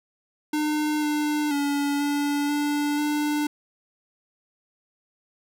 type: tone with pitch steps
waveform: square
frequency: 302.4 / 299.1 / 285.3 / 288.4 / 292.4 / 296.8 Hz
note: D#4 / D4 / C#4 / D4 / D4 / D4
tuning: -49 / +32 / +50 / -31 / -7 / +18 cents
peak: -23 dBFS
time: 0.53-3.47 s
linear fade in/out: 5 ms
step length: 490 ms
effects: none